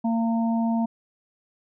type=harmonic tone; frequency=228.5 Hz; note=A#3; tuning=34 cents flat; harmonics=1 / 3 / 4; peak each=-21 / -31 / -33 dBFS; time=0.04-0.86 s; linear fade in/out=10 ms; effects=none